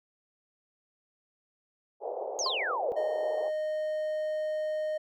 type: band-pass noise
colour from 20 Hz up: pink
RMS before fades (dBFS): -36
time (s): 2-3.51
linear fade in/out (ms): 50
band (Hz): 430 to 800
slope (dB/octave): 48
type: exponential sweep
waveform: sine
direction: down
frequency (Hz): 6670 to 440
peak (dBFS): -29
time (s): 2.39-2.92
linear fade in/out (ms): 0
type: tone with exponential decay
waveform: triangle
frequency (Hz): 1046.5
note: C6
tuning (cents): 0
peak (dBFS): -24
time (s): 2.46-2.59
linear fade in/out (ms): 2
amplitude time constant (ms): 27
type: tone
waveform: triangle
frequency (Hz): 617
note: D#5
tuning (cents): -15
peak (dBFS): -27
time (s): 2.96-4.98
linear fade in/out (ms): 10
effects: none